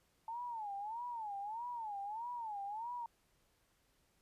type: tone with vibrato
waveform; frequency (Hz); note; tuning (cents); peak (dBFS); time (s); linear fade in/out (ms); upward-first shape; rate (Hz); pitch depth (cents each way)
sine; 880; A5; 0; -40; 0.28-3.06; 2; sine; 1.6; 180
effects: pink hiss -75 dBFS RMS until 4.21 s + resampled to 32000 Hz